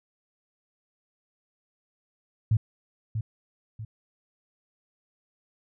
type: tone with echo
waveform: sine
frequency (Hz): 109.6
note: A2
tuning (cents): -6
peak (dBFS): -18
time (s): 2.51-2.57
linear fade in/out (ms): 5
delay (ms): 640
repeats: 2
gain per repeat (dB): -8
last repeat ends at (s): 3.85
effects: none